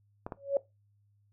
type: clicks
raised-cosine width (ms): 1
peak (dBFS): -23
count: 2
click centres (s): 0.265 / 0.322
type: tone with exponential growth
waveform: sine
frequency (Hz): 557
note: C#5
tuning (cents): +8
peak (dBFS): -20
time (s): 0.37-0.57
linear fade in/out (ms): 2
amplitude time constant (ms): 42
effects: noise-tail reverb RT60 0.2 s tail -18 dB re dry + added 102 Hz sine -65 dBFS peak until 1.32 s